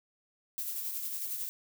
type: noise with tremolo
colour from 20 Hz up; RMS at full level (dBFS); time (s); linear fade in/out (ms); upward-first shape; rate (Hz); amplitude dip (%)
violet; -35; 0.58-1.49; 0; sine; 11; 40
effects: none